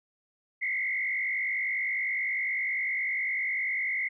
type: tone with frequency modulation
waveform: sine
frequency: 2093 Hz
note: C7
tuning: in tune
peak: -27 dBFS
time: 0.61-4.09 s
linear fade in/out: 20 ms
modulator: 49.9 Hz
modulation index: 2.1
effects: none